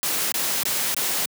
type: noise bursts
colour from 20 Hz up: white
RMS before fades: -24 dBFS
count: 4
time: 0.03-1.256 s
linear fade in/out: 0 ms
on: 290 ms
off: 22 ms
effects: high-pass 150 Hz 12 dB/octave